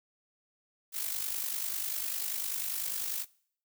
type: noise with amplitude modulation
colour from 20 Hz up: blue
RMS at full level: -32 dBFS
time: 0.92-3.26 s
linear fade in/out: 50 ms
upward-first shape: sine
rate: 50.1 Hz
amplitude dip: 60%
effects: noise-tail reverb RT60 0.6 s tail -23 dB re dry